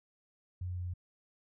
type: tone with pitch steps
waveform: sine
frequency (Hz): 90.5 / 89.98 / 89.46 / 88.95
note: F#2 / F#2 / F2 / F2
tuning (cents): -38 / -48 / +42 / +32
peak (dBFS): -35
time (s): 0.61-0.938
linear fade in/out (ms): 5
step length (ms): 82
effects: none